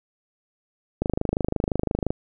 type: click train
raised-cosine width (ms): 2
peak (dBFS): -9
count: 29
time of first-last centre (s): 1.02-2.105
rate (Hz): 25.8
effects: none